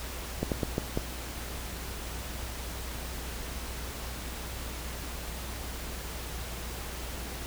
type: slowing click train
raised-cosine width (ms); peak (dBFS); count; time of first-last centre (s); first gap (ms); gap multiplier
2; -14; 5; 0.43-0.974; 88; 1.3
effects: added 60 Hz sine -39 dBFS peak until 7.46 s + pink hiss -40 dBFS RMS until 7.46 s